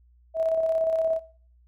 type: tone with tremolo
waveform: sine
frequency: 648 Hz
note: E5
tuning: 30 cents flat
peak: -20 dBFS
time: 0.34-1.2 s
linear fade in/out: 50 ms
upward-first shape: square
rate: 17 Hz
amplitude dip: 35%
effects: noise-tail reverb RT60 0.5 s tail -20 dB re dry + added 60 Hz sine -55 dBFS peak until 1.67 s